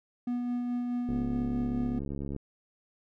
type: tone with tremolo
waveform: triangle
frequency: 243.8 Hz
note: B3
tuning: 22 cents flat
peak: -26 dBFS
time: 0.27-1.99 s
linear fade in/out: 5 ms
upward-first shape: sine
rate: 4.7 Hz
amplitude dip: 25%
type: click train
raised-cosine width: 3 ms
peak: -24 dBFS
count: 90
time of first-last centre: 1.09-2.363 s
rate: 69.9 Hz
effects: none